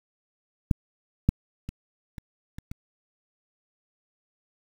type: clicks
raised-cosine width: 5 ms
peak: -7 / -6 / -22 / -26 / -26 / -24 dBFS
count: 6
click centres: 0.712 / 1.29 / 1.69 / 2.182 / 2.585 / 2.715 s
effects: 7-bit